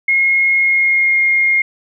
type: tone with pitch glide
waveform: sine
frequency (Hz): 2155 to 2134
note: C#7 to C7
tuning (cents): -49 to +34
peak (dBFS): -10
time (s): 0.08-1.62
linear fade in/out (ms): 5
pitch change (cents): -17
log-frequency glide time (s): 0.56-1.19
effects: none